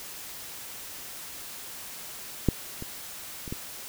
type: clicks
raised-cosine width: 3 ms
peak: -7 / -23 / -26 / -19 dBFS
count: 4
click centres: 2.487 / 2.824 / 3.478 / 3.525 s
effects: white hiss -41 dBFS RMS until 3.88 s